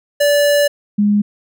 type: tone pair in turn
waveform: square / sine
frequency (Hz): 580 / 206.4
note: D5 / G#3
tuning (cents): -22 / -10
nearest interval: octave + tritone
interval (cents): 1788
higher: first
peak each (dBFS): -11 / -10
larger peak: second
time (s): 0.2-0.68 / 0.98-1.22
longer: first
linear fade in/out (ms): 10
effects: none